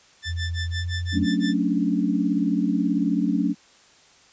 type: tone with tremolo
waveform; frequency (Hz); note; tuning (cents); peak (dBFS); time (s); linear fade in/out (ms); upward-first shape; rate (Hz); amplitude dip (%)
20% pulse; 1767; A6; +7; -23; 0.22-1.57; 50; sine; 5.8; 100
type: tone with pitch glide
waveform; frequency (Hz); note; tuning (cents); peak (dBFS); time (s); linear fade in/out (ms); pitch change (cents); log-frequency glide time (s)
sine; 85.1 to 87.69; F2 to F2; -44 to +8; -25; 0.25-1.27; 50; +52; 0.71-0.82
type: chord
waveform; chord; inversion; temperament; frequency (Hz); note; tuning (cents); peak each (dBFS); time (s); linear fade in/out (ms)
sine; D major seventh; first; just; 183.54 / 220.2 / 275.3 / 293.7; F#3 / A3 / C#4 / D4; -14 / +2 / -12 / 0; -25; 1.12-3.55; 50
effects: white hiss -54 dBFS RMS until 4.32 s + resampled to 16000 Hz

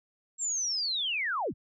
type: linear sweep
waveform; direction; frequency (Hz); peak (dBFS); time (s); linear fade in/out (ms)
sine; down; 7600 to 42.39; -28; 0.38-1.54; 50
effects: none

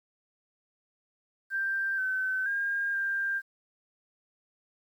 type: tone with pitch steps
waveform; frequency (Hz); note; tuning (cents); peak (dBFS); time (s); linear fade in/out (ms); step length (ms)
sine; 1577 / 1527 / 1613 / 1591; G6 / G6 / G6 / G6; +10 / -46 / +49 / +25; -27; 1.5-3.42; 50; 480
effects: 10-bit

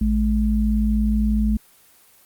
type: tone pair together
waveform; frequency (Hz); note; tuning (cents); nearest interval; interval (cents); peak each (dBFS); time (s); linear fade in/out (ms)
sine; 56.32 / 212.9; A1 / G#3; +41 / +43; octave + major seventh; 2302; -19; 0.01-1.57; 5
effects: white hiss -53 dBFS RMS until 2.25 s + Opus 24 kbps

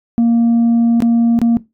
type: tone with dropouts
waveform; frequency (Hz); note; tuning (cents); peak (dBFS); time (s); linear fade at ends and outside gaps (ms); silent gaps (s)
sine; 233.1; A#3; 0; -6; 0.18-1.57; 0; 1.004-1.022 / 1.39-1.416
effects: noise-tail reverb RT60 0.2 s tail -19 dB re dry + tanh soft clip ceiling -8 dBFS

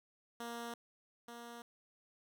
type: tone pair in turn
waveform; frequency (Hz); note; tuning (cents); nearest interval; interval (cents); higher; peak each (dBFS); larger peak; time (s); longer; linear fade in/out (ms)
10% pulse; 234.9 / 236.2; A#3 / A#3; +13 / +23; unison; 10; second; -34 / -40; first; 0.4-0.74 / 1.28-1.62; neither; 2
effects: none

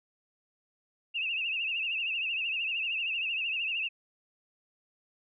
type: tone with vibrato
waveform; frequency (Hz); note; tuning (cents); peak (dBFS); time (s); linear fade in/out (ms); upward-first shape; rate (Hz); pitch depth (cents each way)
sine; 2682; E7; +29; -29; 1.14-3.89; 20; triangle; 13; 120
effects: none

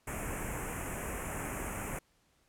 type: band-stop noise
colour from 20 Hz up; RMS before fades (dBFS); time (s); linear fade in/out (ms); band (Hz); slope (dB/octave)
pink; -38; 0.07-1.99; 5; 2600 to 6900; 48
effects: pink hiss -71 dBFS RMS until 2.48 s + low-pass 12000 Hz 12 dB/octave

